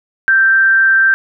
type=tone with frequency modulation; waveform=sine; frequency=1569 Hz; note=G6; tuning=1 cent sharp; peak=-7 dBFS; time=0.28-1.14 s; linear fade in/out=0 ms; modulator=218 Hz; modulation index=0.2; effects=none